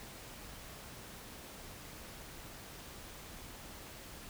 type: silence
effects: pink hiss -50 dBFS RMS until 4.29 s